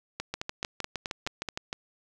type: two click trains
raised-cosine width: 0.2 ms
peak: -15 / -15 dBFS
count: 10 / 7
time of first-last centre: 0.34-1.729 / 0.2-1.488 s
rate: 6.48 / 4.66 Hz
effects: none